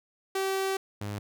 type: tone pair in turn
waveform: sawtooth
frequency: 385.4 / 102.79 Hz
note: G4 / G#2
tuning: -29 / -17 cents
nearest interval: octave + major seventh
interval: 2288 cents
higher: first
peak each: -23 / -29 dBFS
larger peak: first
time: 0.35-0.77 / 1.01-1.19 s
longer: first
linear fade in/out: 5 ms
effects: none